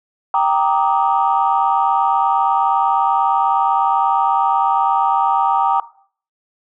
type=chord; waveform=sine; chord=Eb major seventh; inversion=first; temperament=equal with one note detuned; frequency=784 / 932.3 / 1174.7 / 1254.6 Hz; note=G5 / Bb5 / D6 / Eb6; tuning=0 / 0 / 0 / +14 cents; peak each=-16 / -16 / -20 / -22 dBFS; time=0.34-5.8 s; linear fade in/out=2 ms; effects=noise-tail reverb RT60 0.5 s tail -17 dB re dry + tanh soft clip ceiling -3 dBFS